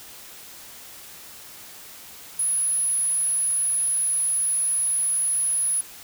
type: tone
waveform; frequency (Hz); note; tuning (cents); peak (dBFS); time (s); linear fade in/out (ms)
sine; 10470; E9; -13; -18; 2.39-5.81; 5
effects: tanh soft clip ceiling -19 dBFS + white hiss -43 dBFS RMS until 6.03 s